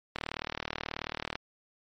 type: click train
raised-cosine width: 0.3 ms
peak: -16 dBFS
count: 47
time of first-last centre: 0.16-1.355 s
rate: 38.5 Hz
effects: MP3 48 kbps